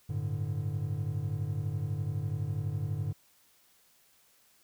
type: chord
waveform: triangle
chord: G suspended second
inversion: none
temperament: equal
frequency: 98 / 110 / 146.83 Hz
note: G2 / A2 / D3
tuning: 0 / 0 / 0 cents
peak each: -33 dBFS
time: 0.09-3.13 s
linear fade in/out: 10 ms
effects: white hiss -65 dBFS RMS until 4.63 s